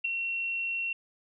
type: tone with ADSR envelope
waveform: sine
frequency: 2726 Hz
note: F7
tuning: 43 cents flat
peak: -22 dBFS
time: 0.04-0.93 s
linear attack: 12 ms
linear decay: 3 ms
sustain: -7 dB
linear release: 4 ms
effects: none